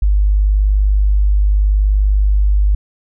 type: tone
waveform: sine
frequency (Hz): 50.4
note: G1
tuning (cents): +49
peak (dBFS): -9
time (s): 0.02-2.75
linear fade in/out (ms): 5
effects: none